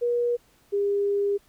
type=tone pair in turn; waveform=sine; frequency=479.9 / 403.5 Hz; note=B4 / G#4; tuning=-50 / -50 cents; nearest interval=minor third; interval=300 cents; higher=first; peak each=-21 dBFS; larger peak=neither; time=0.01-0.37 / 0.72-1.38 s; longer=second; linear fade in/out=20 ms; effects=pink hiss -61 dBFS RMS until 1.48 s